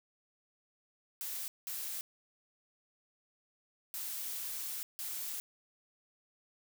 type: noise bursts at uneven times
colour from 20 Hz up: blue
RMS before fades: -40 dBFS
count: 4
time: 1.21-1.48 / 1.67-2.01 / 3.94-4.83 / 4.99-5.4 s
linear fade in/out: 0 ms
effects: none